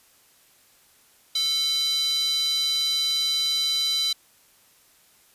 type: tone with high-pass filter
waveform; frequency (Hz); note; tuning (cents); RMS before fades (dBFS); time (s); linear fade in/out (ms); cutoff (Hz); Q
square; 441.5; A4; +6; -24; 1.35-4.13; 5; 3900; 7
effects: white hiss -58 dBFS RMS until 5.34 s + resampled to 32000 Hz